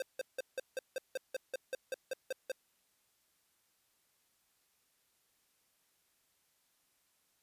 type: tone bursts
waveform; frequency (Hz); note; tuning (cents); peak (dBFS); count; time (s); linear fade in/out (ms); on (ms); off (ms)
square; 523.3; C5; 0; -35; 14; 0-2.518; 2; 22; 170
effects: white hiss -75 dBFS RMS until 7.42 s + resampled to 32000 Hz